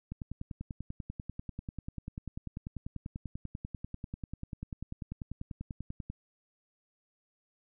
click train, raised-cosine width 5 ms, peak -26 dBFS, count 62, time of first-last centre 0.12-6.1 s, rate 10.2 Hz, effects none

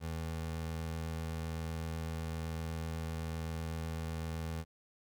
25% pulse tone, 81.1 Hz, E2, 28 cents flat, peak -33 dBFS, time 0-4.65 s, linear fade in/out 50 ms, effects none

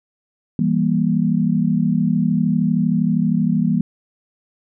sine chord, E diminished, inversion none, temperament just, 164.81 / 197.78 / 237.3 Hz, E3 / G3 / Bb3, 0 / +16 / +31 cents, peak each -19 / -19 / -19 dBFS, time 0.59-3.81 s, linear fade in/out 2 ms, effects none

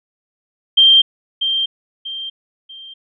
sine tone with echo, 3165 Hz, G7, 16 cents sharp, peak -6 dBFS, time 0.77-1.02 s, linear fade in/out 10 ms, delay 640 ms, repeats 3, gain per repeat -9 dB, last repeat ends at 2.94 s, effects none

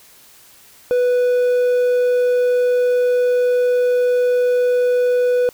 triangle tone, 493.9 Hz, B4, in tune, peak -11 dBFS, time 0.91-5.49 s, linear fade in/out 0 ms, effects white hiss -47 dBFS RMS until 5.53 s

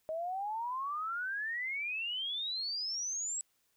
sine exponential sweep, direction up, 622.3 to 7810 Hz, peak -34 dBFS, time 0.09-3.41 s, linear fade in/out 0 ms, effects white hiss -75 dBFS RMS until 3.76 s

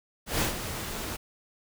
pink noise with ADSR envelope, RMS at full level -25 dBFS, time 0.26-1.17 s, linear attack 150 ms, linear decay 120 ms, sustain -10 dB, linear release 15 ms, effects none

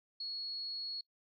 sine tone, 4341 Hz, C#8, 37 cents flat, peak -38 dBFS, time 0.2-1.01 s, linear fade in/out 5 ms, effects noise-tail reverb RT60 0.1 s tail -25 dB re dry + AAC 32 kbps

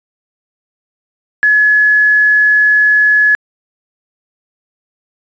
sine tone with quantisation, 1700 Hz, G#6, 40 cents sharp, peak -6 dBFS, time 1.43-3.35 s, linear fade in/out 0 ms, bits 6, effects resampled to 16000 Hz

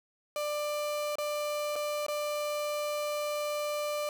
35% pulse tone with dropouts, 593 Hz, D5, 17 cents sharp, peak -29 dBFS, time 0.36-4.09 s, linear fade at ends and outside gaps 1 ms, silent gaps 1.155-1.184 / 1.757-1.761 / 2.065-2.083 s, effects none

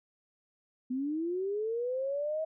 sine linear sweep, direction up, 246.9 to 642 Hz, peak -30 dBFS, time 0.9-2.45 s, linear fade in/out 10 ms, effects none

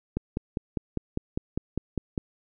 click train, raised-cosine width 3 ms, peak -14 dBFS, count 11, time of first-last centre 0.17-2.178 s, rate 4.98 Hz, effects none

